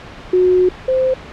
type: tone pair in turn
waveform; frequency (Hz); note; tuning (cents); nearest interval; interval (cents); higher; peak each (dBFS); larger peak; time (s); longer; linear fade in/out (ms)
sine; 365.3 / 519.4; F#4 / C5; -22 / -13; tritone; 609; second; -9 / -12; first; 0.33-0.69 / 0.88-1.14; first; 5
effects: pink hiss -34 dBFS RMS until 1.32 s + low-pass 3000 Hz 12 dB/octave